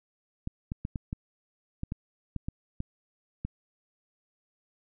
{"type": "clicks", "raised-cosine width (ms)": 5, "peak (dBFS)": -20, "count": 11, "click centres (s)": [0.474, 0.719, 0.851, 0.958, 1.129, 1.834, 1.921, 2.363, 2.485, 2.804, 3.45], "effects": []}